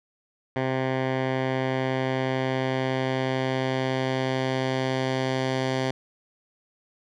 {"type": "tone with low-pass filter sweep", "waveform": "10% pulse", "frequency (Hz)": 131, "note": "C3", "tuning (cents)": 2, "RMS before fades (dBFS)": -26, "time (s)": [0.56, 5.91], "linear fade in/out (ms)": 2, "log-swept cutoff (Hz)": [2200, 4800], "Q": 1, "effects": []}